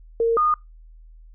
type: tone pair in turn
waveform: sine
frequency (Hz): 460 / 1225.6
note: A#4 / D#6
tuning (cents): -23 / -27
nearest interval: octave + perfect fourth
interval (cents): 1696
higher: second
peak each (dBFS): -16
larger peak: neither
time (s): 0.2-0.37 / 0.37-0.54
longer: neither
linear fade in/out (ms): 2
effects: noise-tail reverb RT60 0.2 s tail -24 dB re dry + added 40 Hz sine -43 dBFS peak until 1.34 s